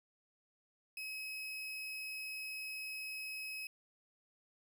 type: tone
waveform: 35% pulse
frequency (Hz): 2556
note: D#7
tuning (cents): +46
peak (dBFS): -40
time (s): 0.97-3.67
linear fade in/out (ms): 2
effects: none